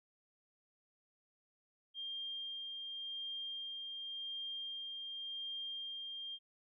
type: tone with tremolo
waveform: sine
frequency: 3200 Hz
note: G7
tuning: 35 cents sharp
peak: -40 dBFS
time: 1.94-6.39 s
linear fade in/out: 50 ms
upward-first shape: sine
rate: 0.9 Hz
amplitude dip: 25%
effects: none